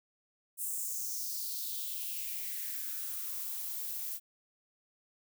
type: noise with high-pass filter sweep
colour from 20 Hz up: violet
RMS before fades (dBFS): -38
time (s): 0.57-4.2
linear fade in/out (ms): 50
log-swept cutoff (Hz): 8800 to 560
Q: 3.5
effects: none